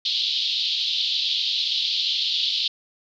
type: band-pass noise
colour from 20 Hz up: pink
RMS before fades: -24 dBFS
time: 0.05-2.68 s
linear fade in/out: 5 ms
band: 3200 to 4400 Hz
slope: 48 dB/octave
effects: none